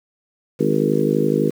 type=harmonic tone with a mistuned harmonic; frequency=51.91 Hz; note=G#1; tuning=in tune; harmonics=3 / 4 / 5 / 6 / 7 / 8 / 9; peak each=-23 / -23 / -23 / -23 / -23 / -23 / -23 dBFS; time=0.59-1.51 s; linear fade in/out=20 ms; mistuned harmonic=9; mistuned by=+20 cents; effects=7-bit

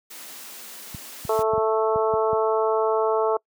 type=high-pass noise; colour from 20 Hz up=white; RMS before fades=-40 dBFS; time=0.1-1.43 s; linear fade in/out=10 ms; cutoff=180 Hz; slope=96 dB/octave
type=clicks; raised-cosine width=5 ms; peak=-21 dBFS; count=8; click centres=0.947 / 1.251 / 1.391 / 1.535 / 1.579 / 1.959 / 2.138 / 2.331 s
type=harmonic tone; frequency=220 Hz; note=A3; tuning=in tune; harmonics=2 / 3 / 4 / 5 / 6; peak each=-21 / -25 / -27 / -29 / -31 dBFS; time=1.29-3.37 s; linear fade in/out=5 ms
effects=noise-tail reverb RT60 0.1 s tail -26 dB re dry + high-pass 80 Hz 12 dB/octave

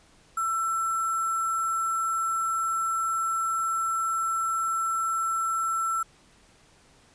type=tone with sample-and-hold; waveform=sine; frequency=1339 Hz; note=E6; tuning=27 cents sharp; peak=-24 dBFS; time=0.37-6.03 s; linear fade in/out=5 ms; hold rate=8820 Hz; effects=pink hiss -58 dBFS RMS until 7.14 s + resampled to 22050 Hz

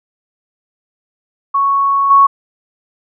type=tone with level steps; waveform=sine; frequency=1108.7 Hz; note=C#6; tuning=in tune; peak=-10 / -4 dBFS; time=1.54-2.27 s; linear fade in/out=10 ms; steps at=2.1 s; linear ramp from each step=10 ms; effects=none

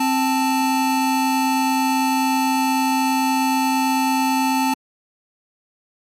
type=tone pair together; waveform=square; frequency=263.6 / 880 Hz; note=C4 / A5; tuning=+13 / 0 cents; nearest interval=octave + major sixth; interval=2087 cents; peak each=-20 dBFS; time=0-4.74 s; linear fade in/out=5 ms; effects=MP3 64 kbps

